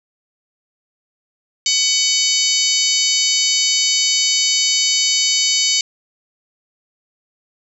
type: harmonic tone with a mistuned harmonic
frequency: 750 Hz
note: F#5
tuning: 23 cents sharp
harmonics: 3 / 4 / 5 / 6 / 7 / 8 / 9 / 10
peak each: -24 / -21 / -25 / -20 / -24 / -20 / -24 / -24 dBFS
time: 1.66-5.81 s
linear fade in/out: 2 ms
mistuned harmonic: 7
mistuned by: -70 cents
effects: none